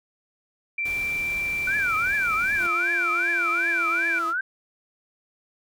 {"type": "tone", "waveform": "sine", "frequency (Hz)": 2349, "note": "D7", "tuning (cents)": 0, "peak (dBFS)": -24, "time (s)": [0.78, 4.19], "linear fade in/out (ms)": 5}
{"type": "noise", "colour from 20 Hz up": "pink", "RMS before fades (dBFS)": -40, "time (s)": [0.85, 2.67], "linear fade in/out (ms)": 5}
{"type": "tone with vibrato", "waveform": "sine", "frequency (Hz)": 1466, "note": "F#6", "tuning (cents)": -16, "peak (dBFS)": -23, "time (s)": [1.67, 4.41], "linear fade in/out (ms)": 5, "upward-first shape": "triangle", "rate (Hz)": 2.6, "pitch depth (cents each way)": 290}
{"type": "tone with pitch glide", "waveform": "sawtooth", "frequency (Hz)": [346, 335.4], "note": ["F4", "E4"], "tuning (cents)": [-16, 30], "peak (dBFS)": -30, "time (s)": [2.57, 4.34], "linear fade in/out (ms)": 50, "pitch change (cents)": -54, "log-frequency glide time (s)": [3.09, 4.11]}
{"effects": []}